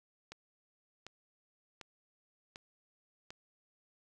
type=click train; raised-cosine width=0.2 ms; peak=-29 dBFS; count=5; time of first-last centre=0.32-3.305 s; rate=1.34 Hz; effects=none